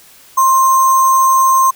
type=tone with sample-and-hold; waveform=sine; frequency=1056 Hz; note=C6; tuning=16 cents sharp; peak=-7 dBFS; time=0.37-1.71 s; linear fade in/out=10 ms; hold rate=7350 Hz; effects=white hiss -43 dBFS RMS until 1.75 s